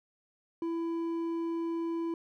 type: tone with hard clipping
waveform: sine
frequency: 333 Hz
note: E4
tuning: 18 cents sharp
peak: -32 dBFS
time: 0.62-2.14 s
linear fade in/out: 2 ms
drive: 5 dB
effects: none